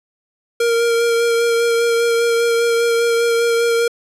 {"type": "tone with vibrato", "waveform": "square", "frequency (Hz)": 466.2, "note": "A#4", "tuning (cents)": 0, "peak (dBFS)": -14, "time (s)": [0.6, 3.88], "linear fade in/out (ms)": 5, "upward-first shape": "sine", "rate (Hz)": 5, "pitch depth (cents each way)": 15, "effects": ["low-pass 12000 Hz 12 dB/octave"]}